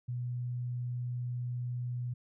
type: tone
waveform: sine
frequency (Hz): 122.8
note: B2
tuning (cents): -9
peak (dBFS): -33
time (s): 0.08-2.14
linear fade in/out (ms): 10
effects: none